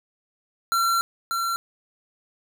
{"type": "tone pair in turn", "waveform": "square", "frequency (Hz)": [1362, 1362], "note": ["F6", "F6"], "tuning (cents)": [-44, -44], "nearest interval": "unison", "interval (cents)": 0, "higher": "neither", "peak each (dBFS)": [-20, -24], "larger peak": "first", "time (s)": [[0.72, 1.01], [1.31, 1.56]], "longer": "first", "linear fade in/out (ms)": 0, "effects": []}